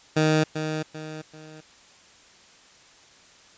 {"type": "tone with echo", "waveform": "15% pulse", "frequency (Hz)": 155.56, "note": "D#3", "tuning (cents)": 0, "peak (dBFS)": -12, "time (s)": [0.16, 0.44], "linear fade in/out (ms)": 10, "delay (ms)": 390, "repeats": 3, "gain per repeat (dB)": -8, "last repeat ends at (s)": 1.61, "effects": ["white hiss -53 dBFS RMS until 3.57 s", "resampled to 16000 Hz"]}